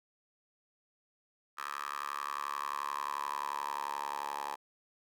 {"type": "tone with high-pass filter sweep", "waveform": "10% pulse", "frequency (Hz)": 71.4, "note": "D2", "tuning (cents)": -48, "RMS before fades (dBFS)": -38, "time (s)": [1.57, 4.56], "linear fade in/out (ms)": 20, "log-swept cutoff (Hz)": [1300, 830], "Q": 6.5, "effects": []}